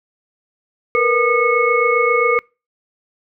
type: tone cluster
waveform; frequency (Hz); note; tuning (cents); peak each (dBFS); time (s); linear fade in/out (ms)
sine; 462 / 489.5 / 1214 / 2193; A#4 / B4 / D#6 / C#7; -16 / -15 / -43 / -19; -18; 0.95-2.39; 0
effects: noise-tail reverb RT60 0.3 s tail -26 dB re dry